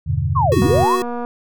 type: chord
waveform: sine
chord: E minor seventh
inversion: none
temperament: equal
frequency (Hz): 82.41 / 98 / 123.47 / 146.83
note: E2 / G2 / B2 / D3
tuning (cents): 0 / 0 / 0 / 0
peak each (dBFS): -22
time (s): 0.06-0.85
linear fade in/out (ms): 20
type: linear two-way sweep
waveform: sine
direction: down then up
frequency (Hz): 1153 to 164.81 to 1153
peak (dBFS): -14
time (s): 0.35-0.97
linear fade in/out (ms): 20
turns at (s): 0.61
type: tone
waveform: square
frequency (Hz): 370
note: F#4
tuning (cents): 0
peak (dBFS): -19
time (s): 0.52-1.02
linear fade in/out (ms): 0
type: click train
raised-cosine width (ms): 1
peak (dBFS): -14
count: 152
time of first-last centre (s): 0.62-1.249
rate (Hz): 240
effects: none